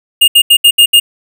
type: tone bursts at uneven times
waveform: square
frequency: 2832 Hz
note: F7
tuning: 23 cents sharp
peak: -3 dBFS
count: 6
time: 0.21-0.28 / 0.35-0.42 / 0.5-0.57 / 0.64-0.71 / 0.78-0.86 / 0.93-1 s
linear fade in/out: 10 ms
effects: none